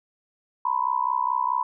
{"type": "tone with amplitude modulation", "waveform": "sine", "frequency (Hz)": 987.8, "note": "B5", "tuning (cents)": 0, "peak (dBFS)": -17, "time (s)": [0.65, 1.63], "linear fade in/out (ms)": 5, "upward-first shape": "sine", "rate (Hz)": 64.7, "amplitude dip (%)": 100, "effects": []}